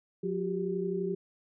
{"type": "tone cluster", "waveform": "sine", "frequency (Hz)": [179.7, 362.6, 394.4], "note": ["F3", "F#4", "G4"], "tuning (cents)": [50, -35, 11], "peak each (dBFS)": [-34, -36, -32], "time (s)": [0.23, 1.15], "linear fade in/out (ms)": 10, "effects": []}